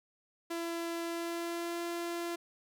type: tone with pitch glide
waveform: sawtooth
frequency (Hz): 336.7 to 342.2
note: E4 to F4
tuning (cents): +37 to -35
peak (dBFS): -31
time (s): 0.5-2.36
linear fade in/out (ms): 10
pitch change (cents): +28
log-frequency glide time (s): 1.03-1.82
effects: none